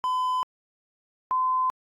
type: tone pair in turn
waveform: triangle / sine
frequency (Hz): 1013 / 1025.4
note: B5 / C6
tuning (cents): +44 / -35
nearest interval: unison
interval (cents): 21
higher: second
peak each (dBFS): -21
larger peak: neither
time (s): 0.04-0.43 / 1.31-1.7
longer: neither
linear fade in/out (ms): 0
effects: AAC 64 kbps